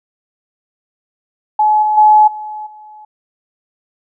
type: tone with level steps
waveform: sine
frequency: 852 Hz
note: G#5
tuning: 44 cents sharp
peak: -8 / -11 / -4 / -23 / -34 dBFS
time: 1.59-3.05 s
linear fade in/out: 5 ms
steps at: 1.82 / 1.97 / 2.27 / 2.66 s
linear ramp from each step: 10 ms
effects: none